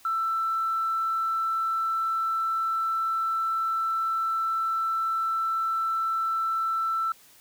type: tone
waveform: sine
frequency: 1331 Hz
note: E6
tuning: 16 cents sharp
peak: -23 dBFS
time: 0.05-7.12 s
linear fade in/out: 2 ms
effects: tanh soft clip ceiling -19 dBFS + white hiss -55 dBFS RMS until 7.4 s